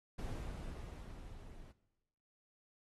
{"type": "noise with level ramp", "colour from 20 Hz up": "brown", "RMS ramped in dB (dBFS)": [-41, -55], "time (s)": [0.18, 1.72], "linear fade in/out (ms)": 10, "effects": ["noise-tail reverb RT60 1.0 s tail -17 dB re dry", "AAC 32 kbps"]}